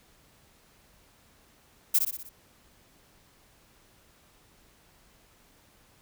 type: noise with echo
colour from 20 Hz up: violet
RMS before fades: -21 dBFS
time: 1.94-1.99 s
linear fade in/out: 10 ms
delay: 61 ms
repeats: 5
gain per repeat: -5 dB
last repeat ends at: 2.295 s
effects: pink hiss -61 dBFS RMS until 6.01 s